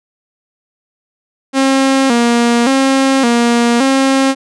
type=tone with vibrato; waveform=sawtooth; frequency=252.2 Hz; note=B3; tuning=36 cents sharp; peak=-5 dBFS; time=1.53-4.35 s; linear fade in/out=50 ms; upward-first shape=square; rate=0.88 Hz; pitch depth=110 cents each way; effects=resampled to 22050 Hz